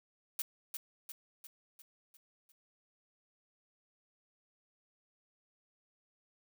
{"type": "noise with echo", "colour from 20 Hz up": "blue", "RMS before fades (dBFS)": -36, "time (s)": [0.39, 0.42], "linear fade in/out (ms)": 2, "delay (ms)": 350, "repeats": 6, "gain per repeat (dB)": -5, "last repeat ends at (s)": 2.52, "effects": []}